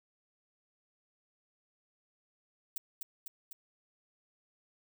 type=noise with echo; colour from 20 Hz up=violet; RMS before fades=-37 dBFS; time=2.76-2.78 s; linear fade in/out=2 ms; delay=250 ms; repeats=3; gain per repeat=-3 dB; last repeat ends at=3.53 s; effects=none